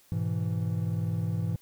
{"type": "chord", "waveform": "triangle", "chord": "E major", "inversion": "first", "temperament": "equal", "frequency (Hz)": [103.83, 123.47, 164.81], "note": ["G#2", "B2", "E3"], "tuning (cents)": [0, 0, 0], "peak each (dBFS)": [-28, -32, -29], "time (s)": [0.12, 1.56], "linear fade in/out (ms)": 0, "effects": ["white hiss -61 dBFS RMS until 1.61 s"]}